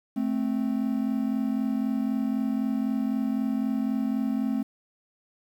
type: tone pair together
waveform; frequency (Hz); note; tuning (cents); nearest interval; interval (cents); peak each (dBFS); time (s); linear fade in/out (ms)
triangle; 218.8 / 262.7; A3 / C4; -9 / +7; minor third; 316; -25; 0.16-4.63; 10
effects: 9-bit